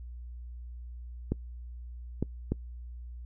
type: clicks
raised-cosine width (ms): 3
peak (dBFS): -15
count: 3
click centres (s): 1.32 / 2.226 / 2.52
effects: noise-tail reverb RT60 0.1 s tail -24 dB re dry + added 60 Hz sine -40 dBFS peak until 3.25 s